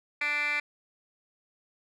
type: tone with band-pass filter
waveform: 10% pulse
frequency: 293.7 Hz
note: D4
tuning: in tune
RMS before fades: -29 dBFS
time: 0.21-0.6 s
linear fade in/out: 5 ms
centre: 2300 Hz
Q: 9.4
effects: none